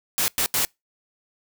white noise bursts at uneven times, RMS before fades -22 dBFS, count 3, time 0.18-0.28 / 0.38-0.46 / 0.54-0.65 s, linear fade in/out 0 ms, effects noise-tail reverb RT60 0.2 s tail -26 dB re dry

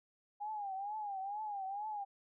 sine tone with vibrato, 812 Hz, G#5, 39 cents flat, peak -38 dBFS, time 0.4-2.05 s, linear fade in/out 20 ms, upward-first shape triangle, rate 2.2 Hz, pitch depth 130 cents each way, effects none

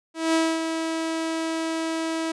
sawtooth tone with ADSR envelope, 324.5 Hz, E4, 27 cents flat, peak -14 dBFS, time 0.14-2.32 s, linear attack 200 ms, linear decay 250 ms, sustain -7 dB, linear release 7 ms, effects resampled to 22050 Hz

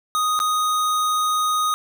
square tone with dropouts, 1244.5 Hz, D#6, in tune, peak -19 dBFS, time 0.15-1.74 s, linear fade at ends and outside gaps 0 ms, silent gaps 0.391-0.401 s, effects none

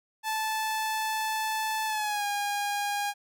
sawtooth tone with pitch glide, 874 to 815.5 Hz, A5 to G#5, -12 to -32 cents, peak -24 dBFS, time 0.23-3.14 s, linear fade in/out 50 ms, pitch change -120 cents, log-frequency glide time 1.86-2.25 s, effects none

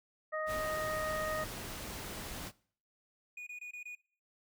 harmonic tone, 622.3 Hz, D#5, in tune, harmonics 1 / 2 / 3, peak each -36 / -39 / -41 dBFS, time 0.32-1.45 s, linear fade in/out 20 ms
pink noise, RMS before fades -43 dBFS, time 0.46-2.52 s, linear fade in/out 50 ms
triangle tone bursts, 2459 Hz, D#7, 21 cents flat, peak -40 dBFS, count 5, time 3.37-3.952 s, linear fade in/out 5 ms, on 98 ms, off 23 ms
effects noise-tail reverb RT60 0.5 s tail -21 dB re dry

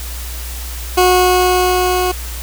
20% pulse tone with level ramp, 364.4 Hz, F#4, 26 cents flat, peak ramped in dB -3 to -9 dBFS, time 0.97-2.12 s, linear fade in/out 10 ms, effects added 60 Hz sine -24 dBFS peak until 2.42 s + white hiss -30 dBFS RMS until 2.42 s

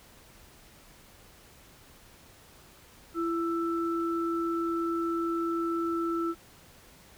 sine tone pair together, 335.4 / 1326 Hz, E4 / E6, +30 / +10 cents, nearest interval 2 octaves, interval 2380 cents, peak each -28 / -33 dBFS, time 3.14-6.35 s, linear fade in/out 50 ms, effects pink hiss -55 dBFS RMS until 7.17 s

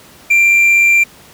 triangle tone with amplitude modulation, 2368 Hz, D7, 14 cents sharp, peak -4 dBFS, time 0.3-1.04 s, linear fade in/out 10 ms, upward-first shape sine, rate 96.5 Hz, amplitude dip 25%, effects pink hiss -41 dBFS RMS until 1.33 s + high-pass 80 Hz 12 dB/octave

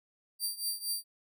15% pulse tone with tremolo, 4699 Hz, D8, in tune, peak -23 dBFS, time 0.39-1.04 s, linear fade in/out 50 ms, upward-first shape triangle, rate 4.3 Hz, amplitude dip 90%, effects none

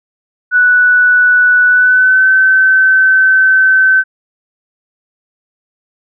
sine tone with pitch glide, 1480 to 1533.1 Hz, F#6 to G6, 0 to -39 cents, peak -5 dBFS, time 0.51-4.04 s, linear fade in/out 50 ms, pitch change +61 cents, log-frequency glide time 1.67-2.29 s, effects none

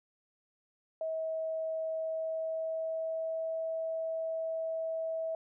sine tone with pitch glide, 642 to 648.7 Hz, E5 to E5, -46 to -28 cents, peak -32 dBFS, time 1.01-5.35 s, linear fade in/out 2 ms, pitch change +18 cents, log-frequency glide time 1.94-3.58 s, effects none

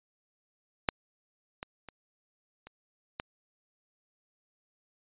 clicks, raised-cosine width 0.3 ms, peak -8 / -21 / -28 / -30 / -17 dBFS, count 5, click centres 0.888 / 1.629 / 1.887 / 2.67 / 3.199 s, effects resampled to 8000 Hz

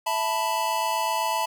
square chord, E suspended fourth, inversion none, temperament equal, 659.3 / 880 / 987.8 Hz, E5 / A5 / B5, 0 / 0 / 0 cents, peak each -32 / -27 / -28 dBFS, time 0.06-1.46 s, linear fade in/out 10 ms, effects none

